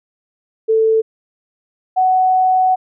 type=tone pair in turn; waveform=sine; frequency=443.2 / 745.4 Hz; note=A4 / F#5; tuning=+13 / +13 cents; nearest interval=major sixth; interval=900 cents; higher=second; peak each=-10 dBFS; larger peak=neither; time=0.68-1.02 / 1.96-2.76 s; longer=second; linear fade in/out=20 ms; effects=none